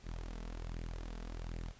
sawtooth tone with flanger, 41.39 Hz, E1, 8 cents sharp, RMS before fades -43 dBFS, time 0.03-1.74 s, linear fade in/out 50 ms, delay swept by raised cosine 0.41 to 4.61 ms, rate 1.3 Hz, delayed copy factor +0.65, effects pink hiss -61 dBFS RMS until 1.79 s + resampled to 16000 Hz

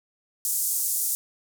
white band-pass noise, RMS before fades -26 dBFS, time 0.45-1.15 s, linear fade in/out 0 ms, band 6700 to 15000 Hz, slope 24 dB/octave, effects none

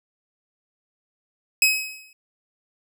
sawtooth tone with exponential decay, 2549 Hz, D#7, 41 cents sharp, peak -9 dBFS, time 1.62-2.13 s, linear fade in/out 2 ms, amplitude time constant 110 ms, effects none

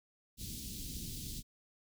pink band-stop noise, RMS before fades -43 dBFS, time 0.37-1.43 s, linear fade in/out 50 ms, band 280 to 3600 Hz, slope 24 dB/octave, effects none

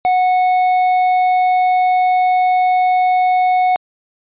sine tone with tanh clipping, 735 Hz, F#5, 12 cents flat, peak -12 dBFS, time 0.05-3.76 s, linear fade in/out 0 ms, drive 7 dB, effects resampled to 8000 Hz

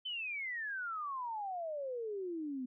sine exponential sweep, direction down, 3096 to 246.9 Hz, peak -37 dBFS, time 0.05-2.66 s, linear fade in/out 10 ms, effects none

